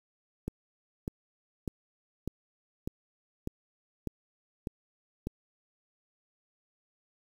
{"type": "click train", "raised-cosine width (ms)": 3, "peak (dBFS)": -20, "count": 9, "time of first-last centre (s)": [0.48, 5.27], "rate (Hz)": 1.67, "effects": ["8-bit"]}